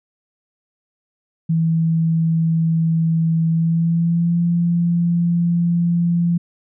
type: tone with pitch glide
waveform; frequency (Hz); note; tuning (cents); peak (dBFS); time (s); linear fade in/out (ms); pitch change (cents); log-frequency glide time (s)
sine; 163.3 to 171.52; E3 to F3; -16 to -31; -14; 1.49-6.38; 10; +85; 3.49-4.4
effects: none